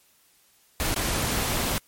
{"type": "noise with dropouts", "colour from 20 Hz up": "pink", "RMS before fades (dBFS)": -26, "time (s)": [0.8, 1.78], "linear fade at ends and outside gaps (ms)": 0, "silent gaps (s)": [0.942, 0.962], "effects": ["white hiss -61 dBFS RMS until 1.87 s", "MP3 64 kbps"]}